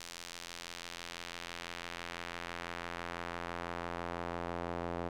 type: tone with band-pass filter sweep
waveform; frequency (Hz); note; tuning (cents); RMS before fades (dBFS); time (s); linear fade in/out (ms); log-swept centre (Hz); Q
sawtooth; 86; F2; -26; -42; 0-5.09; 5; 5700 to 650; 0.82
effects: none